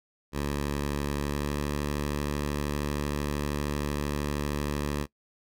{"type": "tone with pitch glide", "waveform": "10% pulse", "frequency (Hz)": [71.8, 72.93], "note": ["D2", "D2"], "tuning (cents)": [-39, -12], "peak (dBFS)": -20, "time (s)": [0.32, 5.07], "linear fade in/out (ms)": 50, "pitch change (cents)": 27, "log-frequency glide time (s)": [1.15, 1.61], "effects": ["noise-tail reverb RT60 0.1 s tail -21 dB re dry"]}